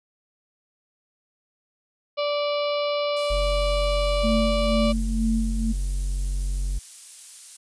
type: harmonic tone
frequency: 583 Hz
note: D5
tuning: 13 cents flat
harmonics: 1 / 2 / 4 / 5 / 6 / 7 / 8 / 9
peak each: -23 / -31 / -35 / -35 / -40 / -37 / -43 / -44 dBFS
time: 2.17-4.93 s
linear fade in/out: 20 ms
type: noise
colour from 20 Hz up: violet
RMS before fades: -36 dBFS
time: 3.16-7.57 s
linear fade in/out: 10 ms
type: tone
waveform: triangle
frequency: 46.25 Hz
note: F#1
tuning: in tune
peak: -21 dBFS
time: 3.3-6.79 s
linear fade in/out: 10 ms
type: tone with tremolo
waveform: sine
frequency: 223.4 Hz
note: A3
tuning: 27 cents sharp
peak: -20 dBFS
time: 4.23-5.73 s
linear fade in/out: 20 ms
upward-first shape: sine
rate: 2.1 Hz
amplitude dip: 65%
effects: resampled to 22050 Hz